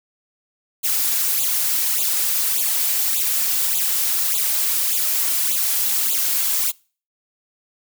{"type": "noise with flanger", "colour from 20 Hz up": "blue", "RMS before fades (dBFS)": -20, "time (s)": [0.83, 6.72], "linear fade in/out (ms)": 20, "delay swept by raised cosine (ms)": [0.27, 4.37], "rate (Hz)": 1.7, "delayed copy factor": 1, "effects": ["noise-tail reverb RT60 0.4 s tail -25 dB re dry"]}